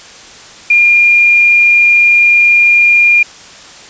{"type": "tone with quantisation", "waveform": "sine", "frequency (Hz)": 2409, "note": "D7", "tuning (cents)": 43, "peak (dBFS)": -4, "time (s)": [0.7, 3.23], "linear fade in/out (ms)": 5, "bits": 5, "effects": ["white hiss -34 dBFS RMS until 3.89 s", "resampled to 16000 Hz"]}